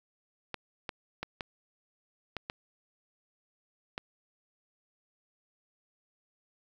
clicks, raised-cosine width 0.3 ms, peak -19 dBFS, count 7, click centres 0.543 / 0.892 / 1.23 / 1.408 / 2.367 / 2.499 / 3.979 s, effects 9-bit

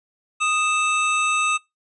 square tone pair together, 1244.5 / 2633 Hz, D#6 / E7, 0 / -3 cents, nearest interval octave + minor second, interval 1297 cents, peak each -22 / -22 dBFS, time 0.4-1.58 s, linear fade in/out 20 ms, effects noise-tail reverb RT60 0.2 s tail -23 dB re dry + resampled to 22050 Hz

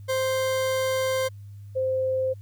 40% pulse / sine tone pair in turn, 523.3 / 521.3 Hz, C5 / C5, 0 / -6 cents, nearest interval unison, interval 6 cents, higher first, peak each -22 dBFS, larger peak neither, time 0.08-1.29 / 1.75-2.34 s, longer first, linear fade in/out 20 ms, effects added 101 Hz sine -39 dBFS peak until 2.41 s + white hiss -67 dBFS RMS until 2.41 s

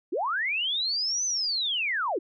sine linear two-way sweep, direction up then down, 282.7 to 6190 to 282.7 Hz, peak -25 dBFS, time 0.12-2.19 s, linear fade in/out 10 ms, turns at 1.25 s, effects none

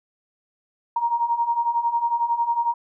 sine beating tone pair, 931 / 942 Hz, A#5 / A#5, -2 / +18 cents, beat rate 11 Hz, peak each -25 / -21 dBFS, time 0.96-2.74 s, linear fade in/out 5 ms, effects none

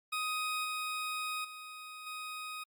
20% pulse tone with level steps, 1252 Hz, D#6, 10 cents sharp, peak -28 / -30 / -40 / -35 dBFS, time 0.12-2.64 s, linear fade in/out 10 ms, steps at 0.64 / 1.44 / 2.06 s, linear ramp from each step 10 ms, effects Opus 48 kbps

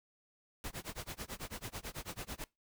pink noise with tremolo, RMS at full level -41 dBFS, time 0.64-2.44 s, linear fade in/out 0 ms, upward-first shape sine, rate 9.1 Hz, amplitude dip 100%, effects noise-tail reverb RT60 0.2 s tail -22 dB re dry

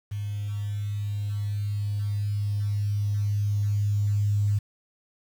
sine tone with level ramp, 102.8 Hz, G#2, 17 cents flat, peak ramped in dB -28 to -20 dBFS, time 0.11-4.59 s, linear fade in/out 10 ms, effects 8-bit

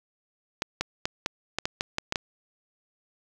clicks, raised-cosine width 0.2 ms, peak -9 dBFS, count 10, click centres 0.621 / 0.81 / 1.055 / 1.261 / 1.586 / 1.655 / 1.809 / 1.984 / 2.124 / 2.158 s, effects 8-bit

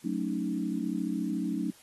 sine chord, D# half-diminished seventh, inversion first, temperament equal, 185 / 220 / 277.2 / 311.1 Hz, F#3 / A3 / C#4 / D#4, 0 / 0 / 0 / 0 cents, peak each -34 dBFS, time 0.04-1.71 s, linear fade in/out 10 ms, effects white hiss -57 dBFS RMS until 1.82 s + AAC 32 kbps

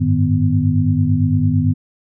sine tone cluster, 96.7 / 105.6 / 153 / 249.9 Hz, G2 / G#2 / D#3 / B3, -23 / +29 / -29 / +21 cents, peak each -18 dBFS, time 0-1.74 s, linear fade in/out 20 ms, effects none

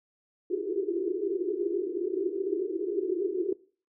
pink band-pass noise, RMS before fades -30 dBFS, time 0.5-3.53 s, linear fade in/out 5 ms, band 340 to 410 Hz, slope 96 dB/octave, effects noise-tail reverb RT60 0.4 s tail -20 dB re dry

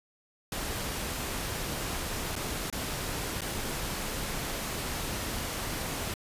pink noise with dropouts, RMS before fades -34 dBFS, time 0.52-6.14 s, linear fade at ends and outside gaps 2 ms, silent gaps 2.355-2.362 / 2.701-2.726 / 3.408-3.417 s, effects resampled to 32000 Hz

